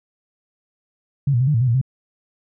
sine tone with pitch steps, 139.8 / 119.3 / 130.2 / 149.4 / 114.1 / 129 / 116.1 / 131.7 Hz, C#3 / A#2 / C3 / D3 / A#2 / C3 / A#2 / C3, +15 / +41 / -8 / +30 / -37 / -24 / -7 / +12 cents, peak -14 dBFS, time 1.27-1.814 s, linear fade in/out 5 ms, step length 68 ms, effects none

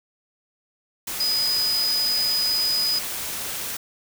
sine tone in noise, 4978 Hz, D#8, in tune, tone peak -20 dBFS, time 1.2-2.99 s, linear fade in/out 5 ms, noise white, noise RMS -30 dBFS, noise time 1.07-3.77 s, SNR +7 dB, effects none

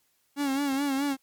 45% pulse tone with vibrato, 277.2 Hz, C#4, in tune, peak -25 dBFS, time 0.36-1.17 s, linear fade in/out 50 ms, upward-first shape sine, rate 4.7 Hz, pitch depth 69 cents each way, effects white hiss -70 dBFS RMS until 1.22 s + MP3 96 kbps

